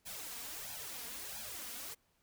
white noise with flanger, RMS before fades -45 dBFS, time 0.05-1.95 s, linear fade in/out 20 ms, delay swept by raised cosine 1.2 to 4.3 ms, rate 1.5 Hz, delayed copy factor +0.9, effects pink hiss -75 dBFS RMS until 2.22 s

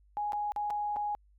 sine tone with dropouts, 830.6 Hz, G#5, in tune, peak -30 dBFS, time 0.17-1.15 s, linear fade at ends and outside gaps 0 ms, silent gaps 0.322-0.332 / 0.52-0.562 / 0.702-0.706 / 0.961-0.967 s, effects added 50 Hz sine -60 dBFS peak until 1.38 s

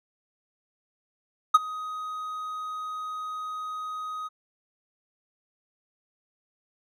triangle tone with ADSR envelope, 1254 Hz, D#6, 13 cents sharp, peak -8 dBFS, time 1.54-4.29 s, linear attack 9 ms, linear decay 27 ms, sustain -22 dB, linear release 25 ms, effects none

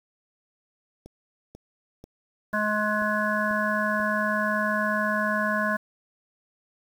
click train, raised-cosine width 2 ms, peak -30 dBFS, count 7, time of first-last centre 1.06-4.001 s, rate 2.04 Hz
harmonic tone, 211.3 Hz, G#3, 30 cents sharp, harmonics 1 / 3 / 5 / 7 / 8, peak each -29 / -29 / -29 / -29 / -29 dBFS, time 2.53-5.77 s, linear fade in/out 10 ms
effects 8-bit

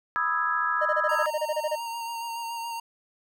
sine chord, E major seventh, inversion second, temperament equal, 987.8 / 1244.5 / 1318.5 / 1661.2 Hz, B5 / D#6 / E6 / G#6, 0 / 0 / 0 / 0 cents, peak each -31 / -29 / -28 / -28 dBFS, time 0.16-1.26 s, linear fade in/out 0 ms
triangle tone bursts, 610 Hz, D#5, 34 cents flat, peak -22 dBFS, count 13, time 0.81-1.757 s, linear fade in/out 10 ms, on 47 ms, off 28 ms
square tone with vibrato, 927 Hz, A#5, 10 cents flat, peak -32 dBFS, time 1.09-2.8 s, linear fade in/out 5 ms, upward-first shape sine, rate 7.1 Hz, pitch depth 20 cents each way
effects none

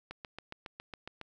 click train, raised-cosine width 0.3 ms, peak -26 dBFS, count 9, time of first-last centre 0.11-1.213 s, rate 7.25 Hz, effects none

